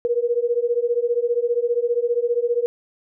sine beating tone pair, 470 / 485 Hz, A#4 / B4, +14 / -31 cents, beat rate 15 Hz, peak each -21 dBFS, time 0.05-2.66 s, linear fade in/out 0 ms, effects none

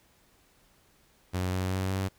sawtooth tone with pitch steps, 91.5 / 92.88 / 94.29 / 95.72 Hz, F#2 / F#2 / F#2 / G2, -19 / +7 / +33 / -41 cents, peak -24 dBFS, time 1.33-2.09 s, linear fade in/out 20 ms, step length 190 ms, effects pink hiss -64 dBFS RMS until 2.18 s

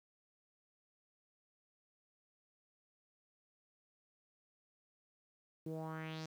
sawtooth tone with low-pass filter sweep, 158.7 Hz, D#3, 35 cents sharp, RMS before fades -44 dBFS, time 5.66-6.26 s, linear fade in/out 5 ms, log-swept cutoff 360 to 6100 Hz, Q 3.3, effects 11-bit

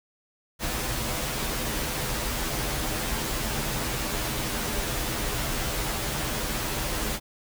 pink noise with comb filter, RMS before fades -29 dBFS, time 0.59-7.2 s, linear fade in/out 50 ms, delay 11 ms, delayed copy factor -0.7, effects none

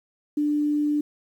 sine tone, 296 Hz, D4, 14 cents sharp, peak -20 dBFS, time 0.37-1.01 s, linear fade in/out 5 ms, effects 9-bit

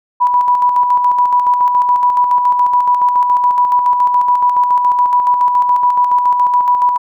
sine tone with tremolo, 983 Hz, B5, 8 cents flat, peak -7 dBFS, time 0.2-6.98 s, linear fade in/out 20 ms, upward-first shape square, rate 7.1 Hz, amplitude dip 40%, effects none

